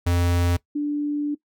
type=tone pair in turn; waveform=square / sine; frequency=87.31 / 293.1 Hz; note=F2 / D4; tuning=0 / -3 cents; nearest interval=octave + major sixth; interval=2097 cents; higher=second; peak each=-19 / -21 dBFS; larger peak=first; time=0.06-0.57 / 0.75-1.35 s; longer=second; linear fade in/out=10 ms; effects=noise-tail reverb RT60 0.1 s tail -19 dB re dry